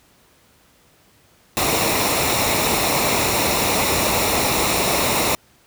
pink noise with comb filter, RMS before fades -19 dBFS, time 1.57-5.35 s, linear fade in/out 0 ms, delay 0.63 ms, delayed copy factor -0.55, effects pink hiss -55 dBFS RMS until 5.66 s + high-pass 60 Hz 12 dB/octave

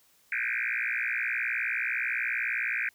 sine tone with frequency modulation, 1985 Hz, B6, 8 cents sharp, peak -27 dBFS, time 0.32-2.89 s, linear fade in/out 2 ms, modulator 59.5 Hz, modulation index 8, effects white hiss -64 dBFS RMS until 2.94 s

